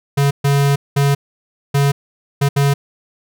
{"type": "tone bursts at uneven times", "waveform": "square", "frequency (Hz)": 140.8, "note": "C#3", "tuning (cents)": 27, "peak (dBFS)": -12, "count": 6, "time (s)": [[0.17, 0.31], [0.44, 0.76], [0.96, 1.15], [1.74, 1.92], [2.41, 2.49], [2.56, 2.74]], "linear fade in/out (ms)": 10, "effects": []}